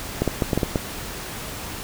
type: clicks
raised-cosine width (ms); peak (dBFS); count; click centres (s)
2; -6; 7; 0.22 / 0.277 / 0.422 / 0.532 / 0.576 / 0.632 / 0.758
effects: pink hiss -33 dBFS RMS until 1.83 s